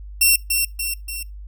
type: tone with echo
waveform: 5% pulse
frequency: 2715 Hz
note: F7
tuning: 50 cents flat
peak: -3 dBFS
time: 0.21-0.36 s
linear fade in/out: 5 ms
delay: 290 ms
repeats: 3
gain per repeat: -5 dB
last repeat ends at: 1.23 s
effects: noise-tail reverb RT60 0.2 s tail -21 dB re dry + added 50 Hz sine -33 dBFS peak until 1.47 s